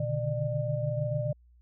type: tone cluster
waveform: sine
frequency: 121 / 142.5 / 149.4 / 598 Hz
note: B2 / C#3 / D3 / D5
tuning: -35 / +48 / +30 / +31 cents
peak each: -31 / -35 / -35 / -32 dBFS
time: 0-1.33 s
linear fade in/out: 5 ms
effects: added 60 Hz sine -56 dBFS peak until 1.61 s